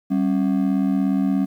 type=ring-modulated tone; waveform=triangle; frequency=233.1 Hz; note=A#3; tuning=in tune; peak=-12 dBFS; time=0.1-1.46 s; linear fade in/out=20 ms; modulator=38.5 Hz; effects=9-bit